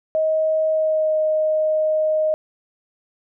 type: tone with pitch glide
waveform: sine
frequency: 630 to 622 Hz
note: D#5 to D#5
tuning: +21 to -1 cents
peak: -16 dBFS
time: 0.15-2.34 s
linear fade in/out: 0 ms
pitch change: -22 cents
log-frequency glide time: 0.71-1.18 s
effects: none